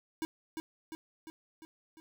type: tone with echo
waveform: square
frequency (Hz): 320.8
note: E4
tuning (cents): -47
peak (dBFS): -33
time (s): 0.22-0.25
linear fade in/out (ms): 0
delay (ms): 350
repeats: 5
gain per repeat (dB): -4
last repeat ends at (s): 2
effects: none